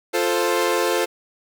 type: chord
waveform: sawtooth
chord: F major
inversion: none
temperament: equal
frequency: 349.2 / 440 / 523.3 Hz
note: F4 / A4 / C5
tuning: 0 / 0 / 0 cents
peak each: -19 dBFS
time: 0.13-1.06 s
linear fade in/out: 20 ms
effects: none